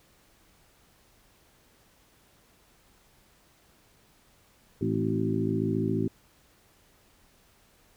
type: harmonic tone with a mistuned harmonic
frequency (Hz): 54.3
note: A1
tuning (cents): -22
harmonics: 2 / 3 / 4 / 5 / 6 / 7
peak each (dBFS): -32 / -32 / -32 / -32 / -32 / -32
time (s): 4.81-6.08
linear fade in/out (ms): 5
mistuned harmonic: 5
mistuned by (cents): -48
effects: pink hiss -62 dBFS RMS until 7.96 s